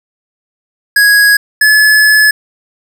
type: tone pair in turn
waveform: square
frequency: 1661.2 / 1714.8 Hz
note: G#6 / A6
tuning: 0 / -45 cents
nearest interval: minor second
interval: 55 cents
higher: second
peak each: -5 dBFS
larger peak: neither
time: 0.96-1.37 / 1.61-2.31 s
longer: second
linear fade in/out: 5 ms
effects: none